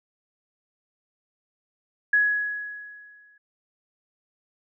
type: tone with exponential decay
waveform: sine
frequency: 1677 Hz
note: G#6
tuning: 16 cents sharp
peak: -15 dBFS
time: 2.13-3.38 s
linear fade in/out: 5 ms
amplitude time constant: 270 ms
effects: none